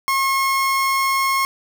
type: tone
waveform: 30% pulse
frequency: 1081 Hz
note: C#6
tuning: 44 cents flat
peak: -14 dBFS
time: 0.08-1.45 s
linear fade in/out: 0 ms
effects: none